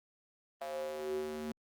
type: tone with high-pass filter sweep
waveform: square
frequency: 76.2 Hz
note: D#2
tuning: 36 cents flat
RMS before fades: -39 dBFS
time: 0.61-1.52 s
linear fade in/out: 5 ms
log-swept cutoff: 640 to 260 Hz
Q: 7
effects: Opus 24 kbps